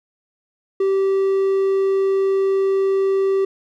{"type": "tone", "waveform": "triangle", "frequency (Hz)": 388.1, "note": "G4", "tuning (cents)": -17, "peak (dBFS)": -13, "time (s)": [0.8, 3.45], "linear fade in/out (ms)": 5, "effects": []}